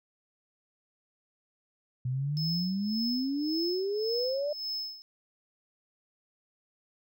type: exponential sweep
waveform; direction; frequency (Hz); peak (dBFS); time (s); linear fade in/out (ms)
sine; up; 123.47 to 602; -28; 2.05-4.53; 5
type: tone with tremolo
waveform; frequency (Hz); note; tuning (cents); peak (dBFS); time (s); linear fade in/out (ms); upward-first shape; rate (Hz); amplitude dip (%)
triangle; 5210; E8; -21; -30; 2.37-5.02; 0; sine; 1.8; 85
effects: none